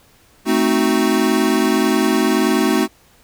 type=chord; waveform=square; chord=A diminished seventh; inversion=none; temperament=equal; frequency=220 / 261.6 / 311.1 / 370 Hz; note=A3 / C4 / Eb4 / Gb4; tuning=0 / 0 / 0 / 0 cents; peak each=-20 dBFS; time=0.45-2.88 s; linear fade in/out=50 ms; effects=pink hiss -52 dBFS RMS until 3.23 s